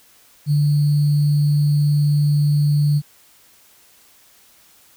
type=tone with sample-and-hold; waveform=sine; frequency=146.83 Hz; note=D3; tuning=in tune; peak=-13 dBFS; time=0.46-3.02 s; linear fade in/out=50 ms; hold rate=4410 Hz; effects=white hiss -52 dBFS RMS until 4.96 s